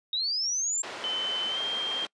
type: linear sweep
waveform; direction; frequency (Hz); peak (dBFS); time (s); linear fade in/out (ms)
sine; up; 3722 to 7459; -26; 0.13-0.82; 2
type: band-pass noise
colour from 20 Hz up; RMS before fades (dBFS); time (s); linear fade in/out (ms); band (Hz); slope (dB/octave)
pink; -39; 0.83-2.07; 5; 450 to 3900; 12
type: tone with pitch glide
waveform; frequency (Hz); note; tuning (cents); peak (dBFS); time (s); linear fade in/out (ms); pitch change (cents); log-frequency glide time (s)
sine; 3056 to 3182; G7 to G7; -45 to +25; -28; 1.04-2.05; 0; +70; 1.49-1.59
effects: noise-tail reverb RT60 0.1 s tail -25 dB re dry + resampled to 22050 Hz